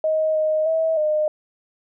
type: tone with pitch steps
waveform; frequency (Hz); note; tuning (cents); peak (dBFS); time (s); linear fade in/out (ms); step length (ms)
sine; 628 / 622 / 645 / 611; D#5 / D#5 / E5 / D#5; +16 / -1 / -38 / -32; -17; 0.04-1.28; 2; 310
effects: none